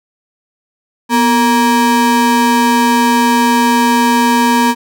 square ring-modulated tone, 350 Hz, F4, 4 cents sharp, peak -6 dBFS, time 1.09-4.75 s, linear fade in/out 50 ms, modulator 594 Hz, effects none

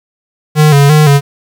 square tone with vibrato, 146.83 Hz, D3, in tune, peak -4 dBFS, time 0.55-1.21 s, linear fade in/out 50 ms, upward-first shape square, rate 2.9 Hz, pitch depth 66 cents each way, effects 7-bit

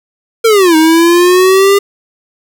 square linear two-way sweep, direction down then up, 466.2 to 312.7 to 403.4 Hz, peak -5 dBFS, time 0.44-1.79 s, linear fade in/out 10 ms, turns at 0.76 s, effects none

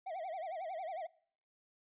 triangle tone with vibrato, 698 Hz, F5, 1 cent flat, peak -37 dBFS, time 0.06-1.07 s, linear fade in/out 10 ms, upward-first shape sine, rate 11 Hz, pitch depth 190 cents each way, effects noise-tail reverb RT60 0.6 s tail -23 dB re dry + resampled to 8000 Hz

